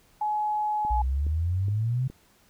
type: tone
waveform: sine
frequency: 846 Hz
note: G#5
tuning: 32 cents sharp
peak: -24 dBFS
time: 0.21-1.02 s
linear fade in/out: 5 ms
type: click train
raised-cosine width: 3 ms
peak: -28 dBFS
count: 4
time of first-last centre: 0.85-2.1 s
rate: 2.4 Hz
type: exponential sweep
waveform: sine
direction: up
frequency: 57.4 to 133.5 Hz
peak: -23 dBFS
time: 0.9-2.08 s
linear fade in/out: 10 ms
effects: pink hiss -61 dBFS RMS until 2.49 s